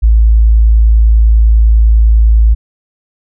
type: tone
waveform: sine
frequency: 55 Hz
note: A1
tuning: in tune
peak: -3 dBFS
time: 0.02-2.55 s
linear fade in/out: 20 ms
effects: none